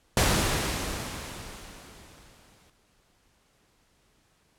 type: noise with exponential decay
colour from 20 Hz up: pink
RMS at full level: -21 dBFS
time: 0.17-2.7 s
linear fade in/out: 2 ms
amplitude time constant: 550 ms
effects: pink hiss -66 dBFS RMS until 4.58 s + low-pass 11000 Hz 12 dB/octave